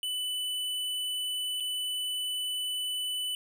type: tone with dropouts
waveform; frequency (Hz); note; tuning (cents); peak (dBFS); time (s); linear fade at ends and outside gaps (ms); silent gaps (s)
square; 2990; F#7; +17; -31; 0.03-3.35; 1; 1.601-1.605
effects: none